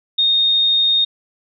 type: tone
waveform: sine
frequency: 3694 Hz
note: A#7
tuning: 16 cents flat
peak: -12 dBFS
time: 0.18-1.05 s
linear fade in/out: 10 ms
effects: none